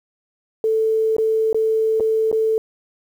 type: tone with dropouts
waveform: sine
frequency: 441.6 Hz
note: A4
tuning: 6 cents sharp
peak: -15 dBFS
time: 0.64-2.58 s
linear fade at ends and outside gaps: 1 ms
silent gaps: 1.166-1.183 / 1.529-1.545 / 1.999-2.005 / 2.315-2.327 s
effects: 8-bit